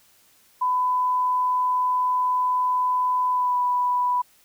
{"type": "tone with pitch glide", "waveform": "sine", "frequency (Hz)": [1002, 988.2], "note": ["B5", "B5"], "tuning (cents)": [25, 1], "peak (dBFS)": -19, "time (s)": [0.61, 4.22], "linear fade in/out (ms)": 10, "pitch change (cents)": -24, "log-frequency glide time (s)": [3.31, 3.57], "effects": ["white hiss -58 dBFS RMS until 4.44 s"]}